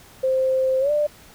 sine tone with pitch glide, 523.3 to 594.2 Hz, C5 to D5, 0 to +20 cents, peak -17 dBFS, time 0.23-1.07 s, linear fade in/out 10 ms, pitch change +220 cents, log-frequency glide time 0.8-0.91 s, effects pink hiss -48 dBFS RMS until 1.34 s

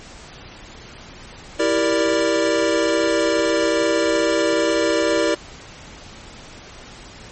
square chord, E half-diminished seventh, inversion none, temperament equal, 329.6 / 392 / 466.2 / 587.3 Hz, E4 / G4 / Bb4 / D5, 0 / 0 / 0 / 0 cents, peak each -22 / -25 / -23 / -21 dBFS, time 1.59-5.35 s, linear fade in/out 10 ms, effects pink hiss -40 dBFS RMS until 7.31 s + MP3 32 kbps

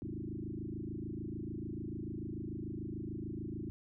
sine tone with frequency modulation, 211.9 Hz, G#3, 35 cents sharp, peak -38 dBFS, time 0.02-3.7 s, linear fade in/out 0 ms, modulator 26.8 Hz, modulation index 5.2, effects none

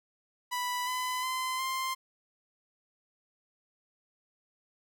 sawtooth tone with pitch steps, 987.8 / 1008 / 1028.6 / 1049.6 Hz, B5 / B5 / C6 / C6, 0 / +35 / -30 / +5 cents, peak -27 dBFS, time 0.51-1.95 s, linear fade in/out 20 ms, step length 360 ms, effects none

